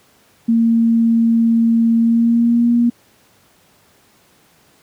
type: tone with pitch glide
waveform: sine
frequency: 229.4 to 237.4 Hz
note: A#3 to A#3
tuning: -28 to +32 cents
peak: -10 dBFS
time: 0.48-2.9 s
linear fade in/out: 10 ms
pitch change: +60 cents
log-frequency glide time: 1.98-2.72 s
effects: pink hiss -53 dBFS RMS until 4.82 s + high-pass 100 Hz 12 dB/octave